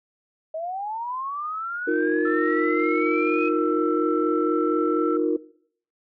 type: linear sweep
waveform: sine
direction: up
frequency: 623 to 2537 Hz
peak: -27 dBFS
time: 0.54-3.49 s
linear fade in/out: 5 ms
type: chord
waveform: sine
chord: Eb suspended second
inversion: none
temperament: equal with one note detuned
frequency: 311.1 / 355.3 / 466.2 Hz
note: Eb4 / F4 / Bb4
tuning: 0 / +30 / 0 cents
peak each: -24 dBFS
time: 1.87-5.37 s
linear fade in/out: 10 ms
type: tone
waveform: sine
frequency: 1332 Hz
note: E6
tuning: 18 cents sharp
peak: -28 dBFS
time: 2.25-5.17 s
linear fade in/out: 5 ms
effects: noise-tail reverb RT60 0.6 s tail -19 dB re dry + tanh soft clip ceiling -9 dBFS